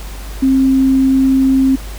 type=tone; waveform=sine; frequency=265.8 Hz; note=C4; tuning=27 cents sharp; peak=-8 dBFS; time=0.42-1.76 s; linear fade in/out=10 ms; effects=added 50 Hz sine -25 dBFS peak until 1.98 s + pink hiss -34 dBFS RMS until 1.98 s